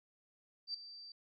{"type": "tone with ADSR envelope", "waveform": "sine", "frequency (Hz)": 4662, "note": "D8", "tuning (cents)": -14, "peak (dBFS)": -35, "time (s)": [0.67, 1.12], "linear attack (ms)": 72, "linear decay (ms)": 5, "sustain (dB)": -14, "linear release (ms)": 3, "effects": []}